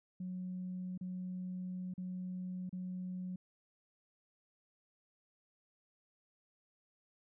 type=tone with dropouts; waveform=sine; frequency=183 Hz; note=F#3; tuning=19 cents flat; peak=-38 dBFS; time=0.2-3.36 s; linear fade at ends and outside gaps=5 ms; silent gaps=0.977-1.01 / 1.939-1.978 / 2.694-2.727 s; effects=tanh soft clip ceiling -34 dBFS